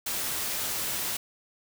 white noise, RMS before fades -31 dBFS, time 0.06-1.17 s, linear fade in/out 5 ms, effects none

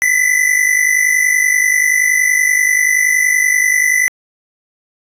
square tone pair together, 1975.5 / 2026 Hz, B6 / B6, 0 / +44 cents, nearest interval unison, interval 44 cents, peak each -14 dBFS, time 0.02-4.08 s, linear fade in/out 0 ms, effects resampled to 32000 Hz

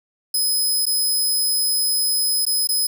15% pulse tone with dropouts, 5070 Hz, D#8, 32 cents sharp, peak -12 dBFS, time 0.34-2.87 s, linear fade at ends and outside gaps 5 ms, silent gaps 0.856-0.865 / 2.453-2.465 / 2.673-2.689 s, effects none

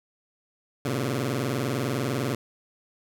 15% pulse tone with vibrato, 128.4 Hz, C3, 32 cents flat, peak -19 dBFS, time 0.85-2.35 s, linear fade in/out 2 ms, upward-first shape sine, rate 20 Hz, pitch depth 240 cents each way, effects none

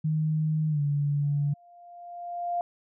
sine tone with pitch glide, 155.56 to 144.31 Hz, D#3 to D3, 0 to -30 cents, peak -23 dBFS, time 0.04-1.54 s, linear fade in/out 10 ms, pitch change -130 cents, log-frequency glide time 0.69-0.81 s
sine tone with exponential growth, 698.5 Hz, F5, in tune, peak -24 dBFS, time 1.23-2.61 s, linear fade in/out 1 ms, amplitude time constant 300 ms
effects none

